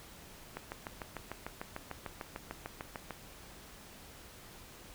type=click train; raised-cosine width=0.5 ms; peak=-24 dBFS; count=18; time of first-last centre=0.57-3.107 s; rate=6.7 Hz; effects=pink hiss -53 dBFS RMS until 4.94 s